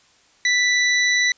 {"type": "tone", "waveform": "sawtooth", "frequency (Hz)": 1975.5, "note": "B6", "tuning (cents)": 0, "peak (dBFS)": -12, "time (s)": [0.45, 1.32], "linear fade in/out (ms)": 2, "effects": ["white hiss -56 dBFS RMS until 1.37 s", "resampled to 16000 Hz"]}